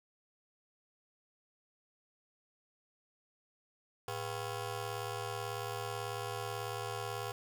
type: ring-modulated tone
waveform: 15% pulse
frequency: 299.8 Hz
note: D4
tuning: 36 cents sharp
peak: -28 dBFS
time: 4.08-7.32 s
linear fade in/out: 2 ms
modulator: 189 Hz
effects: none